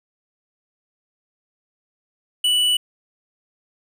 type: tone with hard clipping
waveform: triangle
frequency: 2960 Hz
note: F#7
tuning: in tune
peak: -17 dBFS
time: 2.44-2.77 s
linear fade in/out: 5 ms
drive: 11 dB
effects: none